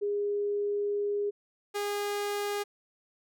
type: tone pair in turn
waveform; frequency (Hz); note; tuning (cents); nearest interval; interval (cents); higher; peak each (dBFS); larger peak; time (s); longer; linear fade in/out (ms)
sine / sawtooth; 409.3 / 409.3; G#4 / G#4; -25 / -25; unison; 0; neither; -27 / -26; second; 0.01-1.31 / 1.74-2.64; first; 20
effects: none